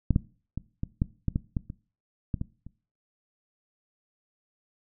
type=clicks; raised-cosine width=5 ms; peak=-9 / -9 / -19 / -17 / -11 / -13 / -13 / -15 / -24 / -15 / -18 / -30 dBFS; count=12; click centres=0.107 / 0.161 / 0.576 / 0.834 / 1.019 / 1.283 / 1.359 / 1.568 / 1.701 / 2.342 / 2.414 / 2.666 s; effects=noise-tail reverb RT60 0.4 s tail -20 dB re dry